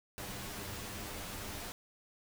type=noise with comb filter; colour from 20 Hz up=pink; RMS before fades=-43 dBFS; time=0.18-1.72 s; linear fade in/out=0 ms; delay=10 ms; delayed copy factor=+0.6; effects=none